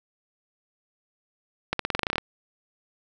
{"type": "accelerating click train", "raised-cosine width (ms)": 0.3, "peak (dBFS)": -8, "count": 12, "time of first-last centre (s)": [1.73, 2.182], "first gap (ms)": 63, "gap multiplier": 0.91, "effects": ["8-bit"]}